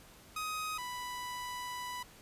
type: tone pair in turn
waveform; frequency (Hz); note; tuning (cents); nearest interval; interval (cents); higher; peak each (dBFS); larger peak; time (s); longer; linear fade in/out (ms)
sawtooth; 1256 / 989.3; D#6 / B5; +16 / +3; major third; 413; first; -32 / -35; first; 0.36-0.78 / 0.78-2.03; second; 5
effects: pink hiss -57 dBFS RMS until 2.21 s + resampled to 32000 Hz

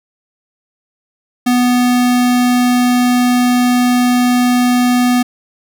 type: tone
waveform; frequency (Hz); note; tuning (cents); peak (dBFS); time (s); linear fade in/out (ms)
square; 246.8; B3; -1; -10; 1.46-5.23; 10
effects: none

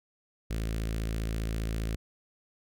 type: tone with notch filter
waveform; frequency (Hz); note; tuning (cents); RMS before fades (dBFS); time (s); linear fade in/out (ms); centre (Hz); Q
sawtooth; 55; A1; 0; -32; 0.5-1.96; 10; 900; 0.97
effects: none

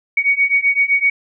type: beating tone pair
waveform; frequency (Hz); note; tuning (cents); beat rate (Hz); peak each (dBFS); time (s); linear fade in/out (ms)
sine; 2237 / 2244.8; C#7 / C#7; +15 / +21; 7.8; -16 / -15; 0.17-1.1; 5
effects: none

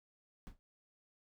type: noise with exponential decay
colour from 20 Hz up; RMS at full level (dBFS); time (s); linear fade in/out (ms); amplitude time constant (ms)
brown; -41; 0.47-0.59; 0; 26
effects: none

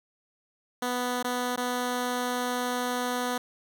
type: tone with dropouts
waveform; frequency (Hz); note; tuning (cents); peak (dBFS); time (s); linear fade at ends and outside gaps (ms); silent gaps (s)
10% pulse; 247.3; B3; +3; -19; 0.82-3.38; 5; 1.228-1.244 / 1.561-1.575
effects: none

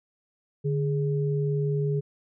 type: tone pair together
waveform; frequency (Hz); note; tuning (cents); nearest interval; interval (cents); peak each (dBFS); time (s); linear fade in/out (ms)
sine; 146.83 / 415.3; D3 / G#4; 0 / 0; octave + tritone; 1800; -24 / -29; 0.64-2.01; 20
effects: none

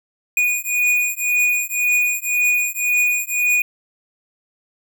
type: beating tone pair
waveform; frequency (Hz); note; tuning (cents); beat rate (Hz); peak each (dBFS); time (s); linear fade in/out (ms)
square; 2460 / 2461.9; D#7 / D#7; -20 / -19; 1.9; -20; 0.37-3.62; 2
effects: none

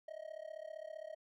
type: tone with amplitude modulation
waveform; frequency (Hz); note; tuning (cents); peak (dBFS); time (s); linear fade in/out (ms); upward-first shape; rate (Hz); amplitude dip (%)
triangle; 630; D#5; +21; -39; 0.08-1.15; 5; sine; 35.3; 95
effects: none

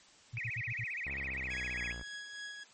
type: tone bursts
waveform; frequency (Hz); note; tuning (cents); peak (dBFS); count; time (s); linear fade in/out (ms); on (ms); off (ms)
sine; 116.54; A#2; 0; -37; 5; 0.33-0.844; 10; 58; 56
type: tone with vibrato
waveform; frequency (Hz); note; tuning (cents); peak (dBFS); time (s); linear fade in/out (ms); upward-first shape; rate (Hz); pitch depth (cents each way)
sine; 2192; C#7; -20; -36; 0.37-1.92; 0; sine; 15; 280
type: exponential sweep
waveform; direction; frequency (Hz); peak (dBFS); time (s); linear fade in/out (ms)
sawtooth; down; 69.3 to 57.9; -39; 1.06-2.03; 5
type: tone with tremolo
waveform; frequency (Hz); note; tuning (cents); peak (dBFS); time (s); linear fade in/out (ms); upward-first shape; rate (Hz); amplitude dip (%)
sawtooth; 1666; G#6; +5; -37; 1.5-2.64; 10; triangle; 3.5; 45
effects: white hiss -60 dBFS RMS until 2.73 s + MP3 32 kbps

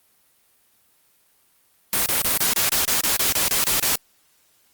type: noise bursts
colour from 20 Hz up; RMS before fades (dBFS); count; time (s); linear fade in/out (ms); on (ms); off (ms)
white; -20; 13; 1.93-3.956; 0; 130; 28
effects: white hiss -61 dBFS RMS until 4.73 s + Opus 32 kbps

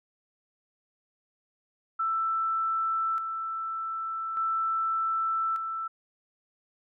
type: tone with tremolo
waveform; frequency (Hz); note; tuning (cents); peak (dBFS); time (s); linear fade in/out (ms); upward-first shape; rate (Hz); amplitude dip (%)
sine; 1327; E6; +11; -25; 1.99-5.88; 10; square; 0.42; 45
effects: none

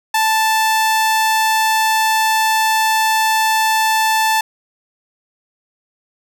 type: tone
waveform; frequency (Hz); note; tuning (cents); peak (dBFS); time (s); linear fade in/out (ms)
sawtooth; 880; A5; 0; -9; 0.14-4.41; 5
effects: none

